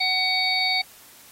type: harmonic tone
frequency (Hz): 750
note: F#5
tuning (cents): +23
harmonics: 1 / 3 / 5 / 6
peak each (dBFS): -28 / -23 / -28 / -25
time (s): 0-0.82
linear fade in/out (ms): 10
effects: white hiss -49 dBFS RMS until 1.31 s + AAC 48 kbps